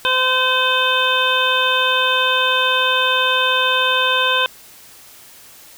harmonic tone, 513 Hz, C5, 34 cents flat, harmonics 1 / 2 / 3 / 5 / 6 / 7, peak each -23 / -20 / -20 / -21 / -22 / -21 dBFS, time 0.05-4.46 s, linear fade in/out 0 ms, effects white hiss -43 dBFS RMS until 5.77 s

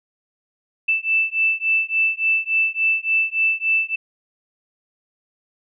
sine beating tone pair, 2645 / 2648.5 Hz, E7 / E7, +5 / +8 cents, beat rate 3.5 Hz, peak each -20 / -20 dBFS, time 0.88-3.96 s, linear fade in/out 10 ms, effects none

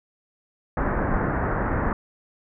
pink low-pass noise, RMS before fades -24 dBFS, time 0.77-1.93 s, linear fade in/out 2 ms, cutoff 1800 Hz, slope 48 dB/octave, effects none

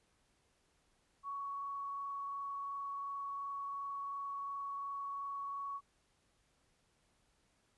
sine tone with frequency modulation, 1117 Hz, C#6, 13 cents sharp, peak -39 dBFS, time 1.23-5.81 s, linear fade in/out 50 ms, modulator 22.8 Hz, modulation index 0.33, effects pink hiss -75 dBFS RMS until 7.77 s + resampled to 24000 Hz

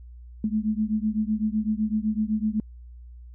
sine beating tone pair, 211.9 / 219.8 Hz, G#3 / A3, +35 / -2 cents, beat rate 7.9 Hz, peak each -25 / -26 dBFS, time 0.44-2.6 s, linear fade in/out 2 ms, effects added 60 Hz sine -41 dBFS peak until 3.34 s

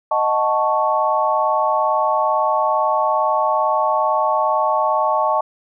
sine chord, D# half-diminished seventh, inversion none, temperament equal, 622.3 / 740 / 880 / 1108.7 Hz, D#5 / F#5 / A5 / C#6, 0 / 0 / 0 / 0 cents, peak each -20 / -24 / -19 / -20 dBFS, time 0.11-5.41 s, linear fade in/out 5 ms, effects none

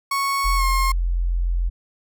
35% pulse tone with pitch glide, 1106 to 1070.8 Hz, C#6 to C6, -4 to +40 cents, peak -18 dBFS, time 0.11-0.92 s, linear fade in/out 5 ms, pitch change -56 cents, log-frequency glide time 0.56-0.64 s
sine tone, 43.42 Hz, F1, 9 cents flat, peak -18 dBFS, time 0.44-1.7 s, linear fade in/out 20 ms
effects none

